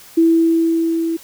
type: tone with level ramp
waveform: sine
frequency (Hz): 329.6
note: E4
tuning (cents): 0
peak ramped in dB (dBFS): -8 to -17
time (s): 0.17-1.17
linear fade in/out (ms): 10
effects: white hiss -42 dBFS RMS until 1.23 s

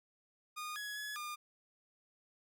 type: tone with pitch steps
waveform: sawtooth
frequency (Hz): 1225 / 1679 / 1696 / 1209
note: D#6 / G#6 / G#6 / D6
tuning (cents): -27 / +18 / +36 / +50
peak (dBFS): -37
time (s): 0.56-1.36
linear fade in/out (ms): 20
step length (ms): 200
effects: none

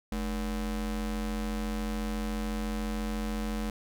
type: ring-modulated tone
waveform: square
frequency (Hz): 130.81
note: C3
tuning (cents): 0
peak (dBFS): -28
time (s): 0.12-3.7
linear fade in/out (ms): 2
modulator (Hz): 83.8
effects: none

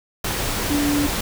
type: tone in noise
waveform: sine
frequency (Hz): 290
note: D4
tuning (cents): -22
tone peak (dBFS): -18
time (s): 0.7-1.07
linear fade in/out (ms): 5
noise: pink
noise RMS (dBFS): -24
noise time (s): 0.24-1.21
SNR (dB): +3
effects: none

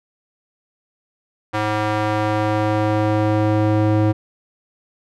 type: tone with band-pass filter sweep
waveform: square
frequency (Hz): 106.8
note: G#2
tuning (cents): +49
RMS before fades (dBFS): -18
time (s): 1.53-4.13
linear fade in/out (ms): 20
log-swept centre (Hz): 1100 to 330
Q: 0.76
effects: none

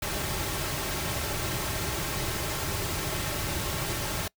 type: noise with comb filter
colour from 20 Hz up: pink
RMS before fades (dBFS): -31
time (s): 0.02-4.28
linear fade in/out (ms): 5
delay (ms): 4.1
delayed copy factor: -0.5
effects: noise-tail reverb RT60 0.1 s tail -24 dB re dry

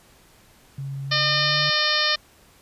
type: tone with pitch glide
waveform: sine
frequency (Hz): 137.4 to 146.41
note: C#3 to D3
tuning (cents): -15 to -5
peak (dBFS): -28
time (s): 0.78-1.7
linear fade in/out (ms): 5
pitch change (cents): +110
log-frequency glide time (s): 1.07-1.56
type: harmonic tone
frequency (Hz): 606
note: D#5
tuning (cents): -46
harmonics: 1 / 2 / 3 / 4 / 5 / 6 / 7 / 8 / 9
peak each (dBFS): -31 / -28 / -25 / -30 / -28 / -27 / -26 / -27 / -29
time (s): 1.11-2.16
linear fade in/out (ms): 10
effects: pink hiss -54 dBFS RMS until 2.61 s + resampled to 32000 Hz

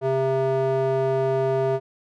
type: tone with band-pass filter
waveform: square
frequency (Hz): 133.1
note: C3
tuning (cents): +30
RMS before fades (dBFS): -22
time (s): 0.01-1.8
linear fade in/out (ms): 50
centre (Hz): 530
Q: 3.2
effects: none

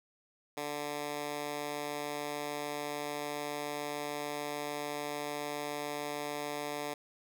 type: tone with high-pass filter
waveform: 10% pulse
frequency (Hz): 146.83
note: D3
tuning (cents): 0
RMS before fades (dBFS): -38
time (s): 0.57-6.94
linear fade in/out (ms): 5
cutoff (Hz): 330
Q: 0.64
effects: none

